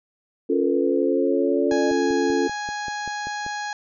sine chord, Db augmented, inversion none, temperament equal, 277.2 / 349.2 / 440 Hz, Db4 / F4 / A4, 0 / 0 / 0 cents, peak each -23 dBFS, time 0.49-2.48 s, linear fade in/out 10 ms
sine exponential sweep, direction up, 466.2 to 606 Hz, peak -25 dBFS, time 0.52-1.91 s, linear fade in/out 5 ms
harmonic tone, 830.6 Hz, G#5, in tune, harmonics 1 / 2 / 3 / 4 / 5 / 6 / 7 / 8, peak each -29 / -31 / -43 / -44 / -39 / -46 / -46 / -42 dBFS, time 1.71-3.73 s, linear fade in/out 2 ms
click train, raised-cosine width 2 ms, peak -24 dBFS, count 10, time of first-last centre 1.72-3.464 s, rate 5.16 Hz
effects none

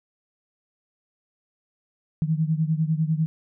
sine beating tone pair, 155.56 / 165.56 Hz, D#3 / E3, 0 / +8 cents, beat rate 10 Hz, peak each -22 / -25 dBFS, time 2.22-3.26 s, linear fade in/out 0 ms, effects none

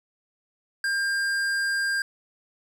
sine tone with tanh clipping, 1600 Hz, G6, 35 cents sharp, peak -25 dBFS, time 0.84-2.02 s, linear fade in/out 2 ms, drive 15 dB, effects none

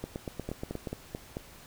two click trains, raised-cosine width 2 ms, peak -21 / -21 dBFS, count 5 / 8, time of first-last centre 0.49-1.369 / 0.04-0.872 s, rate 4.55 / 8.41 Hz, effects pink hiss -52 dBFS RMS until 1.66 s

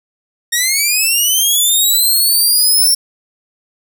10% pulse linear sweep, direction up, 1848 to 5440 Hz, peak -3 dBFS, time 0.52-2.95 s, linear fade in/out 10 ms, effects none

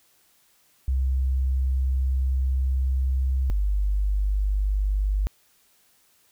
sine tone pair in turn, 65.41 / 49.84 Hz, C2 / G1, 0 / +29 cents, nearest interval perfect fourth, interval 471 cents, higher first, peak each -20 dBFS, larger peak neither, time 0.88-3.5 / 3.5-5.27 s, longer first, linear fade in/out 0 ms, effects white hiss -62 dBFS RMS until 6.31 s

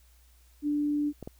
sine tone, 293.7 Hz, D4, in tune, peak -25 dBFS, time 0.62-1.13 s, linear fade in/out 50 ms
clicks, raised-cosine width 2 ms, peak -26 / -25 dBFS, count 2, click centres 1.227 / 1.275 s
effects added 60 Hz sine -57 dBFS peak until 1.39 s + white hiss -65 dBFS RMS until 1.39 s

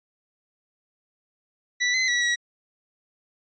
sawtooth tone with pitch steps, 1965 / 2044 / 1940 / 1920 Hz, B6 / C7 / B6 / B6, -9 / -41 / -31 / -49 cents, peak -17 dBFS, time 1.8-2.36 s, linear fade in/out 20 ms, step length 140 ms, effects resampled to 16000 Hz

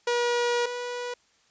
sawtooth tone pair in turn, 480.7 / 488.3 Hz, B4 / B4, -47 / -20 cents, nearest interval unison, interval 27 cents, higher second, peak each -19 / -27 dBFS, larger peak first, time 0.07-0.66 / 0.66-1.14 s, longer first, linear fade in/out 5 ms, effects white hiss -64 dBFS RMS until 1.5 s + resampled to 16000 Hz

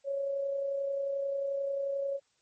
sine tone with amplitude modulation, 554.4 Hz, C#5, in tune, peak -28 dBFS, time 0.04-2.2 s, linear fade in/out 50 ms, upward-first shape sine, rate 31.3 Hz, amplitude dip 35%, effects white hiss -72 dBFS RMS until 2.41 s + MP3 32 kbps

